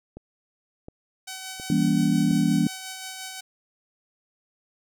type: click train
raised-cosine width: 2 ms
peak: -26 dBFS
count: 4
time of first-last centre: 0.17-2.313 s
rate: 1.4 Hz
type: tone with tremolo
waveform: 5% pulse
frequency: 757 Hz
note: F#5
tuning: 39 cents sharp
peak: -22 dBFS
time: 1.27-3.41 s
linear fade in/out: 10 ms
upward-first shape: sine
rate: 5.7 Hz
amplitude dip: 30%
type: chord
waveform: sine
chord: E diminished seventh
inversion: none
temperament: just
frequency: 164.81 / 197.78 / 237.3 / 284.8 Hz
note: E3 / G3 / Bb3 / Db4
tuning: 0 / +16 / +31 / +47 cents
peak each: -24 dBFS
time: 1.7-2.67 s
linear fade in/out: 2 ms
effects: none